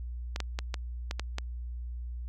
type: clicks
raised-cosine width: 0.2 ms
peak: -16 dBFS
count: 7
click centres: 0.361 / 0.403 / 0.589 / 0.742 / 1.111 / 1.196 / 1.384 s
effects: added 60 Hz sine -35 dBFS peak until 2.28 s